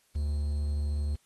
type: tone with quantisation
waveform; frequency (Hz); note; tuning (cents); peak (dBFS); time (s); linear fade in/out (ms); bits
triangle; 73.42; D2; 0; -25; 0.15-1.16; 10; 9
effects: white hiss -68 dBFS RMS until 1.25 s + AAC 32 kbps